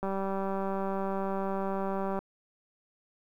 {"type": "click train", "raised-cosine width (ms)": 1, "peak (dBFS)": -20, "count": 420, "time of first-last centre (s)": [0.03, 2.19], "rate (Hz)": 194, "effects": ["10-bit"]}